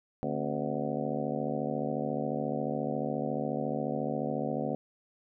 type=harmonic tone with a mistuned harmonic; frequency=74.2 Hz; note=D2; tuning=18 cents sharp; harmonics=2 / 3 / 4 / 5 / 6 / 7 / 8 / 9 / 10; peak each=-38 / -36 / -37 / -41 / -40 / -37 / -39 / -42 / -40 dBFS; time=0.23-4.75 s; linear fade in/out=0 ms; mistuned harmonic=4; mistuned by=-140 cents; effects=none